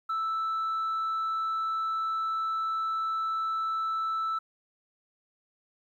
sine tone, 1318.5 Hz, E6, in tune, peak -25 dBFS, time 0.09-4.39 s, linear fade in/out 10 ms, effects tanh soft clip ceiling -26 dBFS + 11-bit

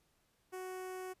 sawtooth tone with notch filter, 371.1 Hz, F#4, 5 cents sharp, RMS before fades -44 dBFS, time 0.52-1.14 s, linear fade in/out 20 ms, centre 3900 Hz, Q 0.97, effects pink hiss -75 dBFS RMS until 1.2 s + resampled to 32000 Hz

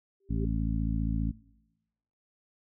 sine tone with exponential growth, 391.6 Hz, G4, 2 cents flat, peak -33 dBFS, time 0.2-0.45 s, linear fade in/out 5 ms, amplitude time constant 54 ms
harmonic tone, 55 Hz, A1, in tune, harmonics 1 / 2 / 3 / 4 / 5, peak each -30 / -33 / -35 / -36 / -37 dBFS, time 0.29-1.32 s, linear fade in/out 20 ms
effects noise-tail reverb RT60 1.0 s tail -22 dB re dry

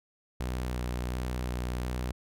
sawtooth tone with vibrato, 61.74 Hz, B1, in tune, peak -27 dBFS, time 0.4-2.12 s, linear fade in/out 5 ms, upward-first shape square, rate 1.4 Hz, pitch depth 14 cents each way, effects none

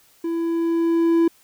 triangle tone with level ramp, 333.5 Hz, E4, 20 cents sharp, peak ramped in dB -20 to -11 dBFS, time 0.24-1.28 s, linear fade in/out 5 ms, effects white hiss -56 dBFS RMS until 1.43 s

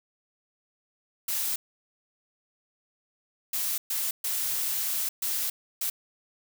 blue noise bursts at uneven times, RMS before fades -29 dBFS, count 6, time 1.28-1.56 / 3.53-3.78 / 3.9-4.11 / 4.24-5.09 / 5.22-5.5 / 5.81-5.9 s, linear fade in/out 5 ms, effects none

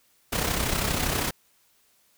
pink noise with amplitude modulation, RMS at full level -24 dBFS, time 0.32-1.31 s, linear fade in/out 10 ms, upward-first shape sine, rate 32.5 Hz, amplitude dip 55%, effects white hiss -64 dBFS RMS until 2.17 s

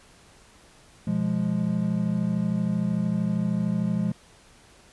triangle chord, F diminished, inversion second, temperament equal with one note detuned, 122.97 / 174.61 / 207.7 Hz, Cb3 / F3 / Ab3, -7 / 0 / 0 cents, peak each -29 / -24 / -24 dBFS, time 1.07-4.12 s, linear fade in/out 5 ms, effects pink hiss -54 dBFS RMS until 4.92 s + resampled to 24000 Hz

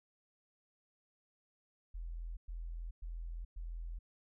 sine tone bursts, 41.87 Hz, E1, 28 cents sharp, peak -40 dBFS, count 4, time 1.94-3.99 s, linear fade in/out 10 ms, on 430 ms, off 110 ms, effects none

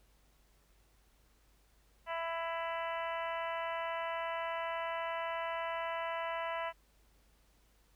harmonic tone, 331.8 Hz, E4, 11 cents sharp, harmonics 2 / 3 / 4 / 5 / 6 / 7 / 8 / 9, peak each -39 / -39 / -45 / -47 / -45 / -52 / -50 / -51 dBFS, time 2.06-6.73 s, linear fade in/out 50 ms, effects added 50 Hz sine -67 dBFS peak until 7.95 s + pink hiss -71 dBFS RMS until 7.95 s

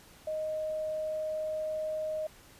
sine tone, 622.3 Hz, D#5, in tune, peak -31 dBFS, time 0.27-2.27 s, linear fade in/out 5 ms, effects pink hiss -56 dBFS RMS until 2.59 s + resampled to 32000 Hz

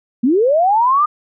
sine linear sweep, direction up, 221 to 1236 Hz, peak -10 dBFS, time 0.23-1.06 s, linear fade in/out 10 ms, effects none

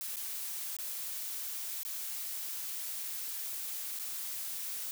blue noise with dropouts, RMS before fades -39 dBFS, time 0.01-4.91 s, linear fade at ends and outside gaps 0 ms, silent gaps 0.16-0.168 / 0.767-0.787 / 1.832-1.85 / 3.989-3.996 s, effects none

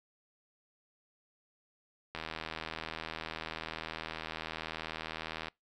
click train, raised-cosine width 0.3 ms, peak -22 dBFS, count 268, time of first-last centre 2.15-5.483 s, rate 80.1 Hz, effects noise-tail reverb RT60 0.2 s tail -26 dB re dry

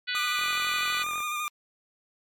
harmonic tone, 493.9 Hz, B4, in tune, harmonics 3 / 4 / 5 / 6 / 7 / 8 / 9, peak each -33 / -34 / -35 / -36 / -36 / -37 / -38 dBFS, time 0.07-1.04 s, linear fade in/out 20 ms
25% pulse tone with vibrato, 1209 Hz, D6, 50 cents sharp, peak -25 dBFS, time 0.15-1.48 s, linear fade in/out 0 ms, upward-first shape square, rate 12 Hz, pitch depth 22 cents each way
click train, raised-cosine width 0.5 ms, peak -28 dBFS, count 36, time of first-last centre 0.39-1.204 s, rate 43 Hz
effects MP3 96 kbps

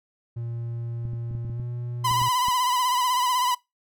triangle tone with pitch glide, 117.4 to 120.7 Hz, A#2 to B2, +13 to -39 cents, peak -27 dBFS, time 0.36-2.29 s, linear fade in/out 10 ms, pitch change +48 cents, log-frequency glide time 1.54-1.59 s
clicks, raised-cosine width 5 ms, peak -25 dBFS, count 10, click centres 1.053 / 1.135 / 1.311 / 1.351 / 1.449 / 1.498 / 1.598 / 2.112 / 2.217 / 2.484 s
45% pulse tone with vibrato, 999 Hz, B5, 20 cents sharp, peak -21 dBFS, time 2.04-3.55 s, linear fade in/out 10 ms, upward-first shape sine, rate 16 Hz, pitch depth 53 cents each way
effects noise-tail reverb RT60 0.2 s tail -22 dB re dry

